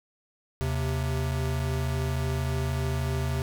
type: tone pair together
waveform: square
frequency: 78 / 131.18 Hz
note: D#2 / C3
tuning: +5 / +5 cents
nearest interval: major sixth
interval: 900 cents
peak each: -30 / -29 dBFS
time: 0.61-3.42 s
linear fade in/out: 0 ms
effects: none